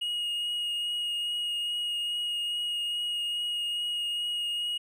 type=tone with vibrato; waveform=triangle; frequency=2876 Hz; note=F#7; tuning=50 cents flat; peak=-27 dBFS; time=0.01-4.78 s; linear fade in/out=10 ms; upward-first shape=triangle; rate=2.4 Hz; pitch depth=13 cents each way; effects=none